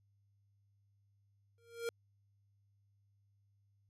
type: tone with exponential growth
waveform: square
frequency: 466.2 Hz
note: A#4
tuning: in tune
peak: -34 dBFS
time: 1.58-1.89 s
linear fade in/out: 1 ms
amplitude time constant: 66 ms
effects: added 100 Hz sine -70 dBFS peak until 3.89 s + resampled to 32000 Hz